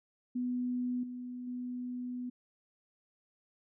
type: tone with level steps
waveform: sine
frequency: 247.9 Hz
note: B3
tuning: 7 cents sharp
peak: -31 / -39 / -36 dBFS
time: 0.35-2.3 s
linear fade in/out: 10 ms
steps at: 1.03 / 1.47 s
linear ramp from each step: 5 ms
effects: none